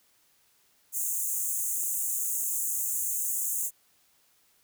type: high-pass noise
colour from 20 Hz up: pink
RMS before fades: -30 dBFS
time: 0.92-3.71 s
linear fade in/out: 50 ms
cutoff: 6500 Hz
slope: 96 dB/octave
effects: white hiss -66 dBFS RMS until 4.63 s